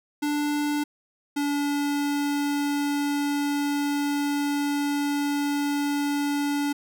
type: tone pair in turn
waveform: square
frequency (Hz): 293.7 / 287.7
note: D4 / D4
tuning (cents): 0 / -36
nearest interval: unison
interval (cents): 36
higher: first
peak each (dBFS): -24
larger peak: neither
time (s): 0.22-0.84 / 1.36-6.73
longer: second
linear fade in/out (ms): 10
effects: none